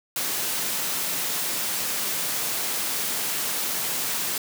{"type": "high-pass noise", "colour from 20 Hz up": "white", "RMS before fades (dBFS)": -27, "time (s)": [0.16, 4.38], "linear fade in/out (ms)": 2, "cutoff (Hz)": 120, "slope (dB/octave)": 24, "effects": []}